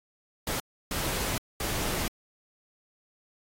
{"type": "noise bursts at uneven times", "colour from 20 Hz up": "pink", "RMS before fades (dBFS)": -31, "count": 3, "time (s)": [[0.47, 0.6], [0.91, 1.38], [1.6, 2.08]], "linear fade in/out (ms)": 2, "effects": ["AAC 48 kbps"]}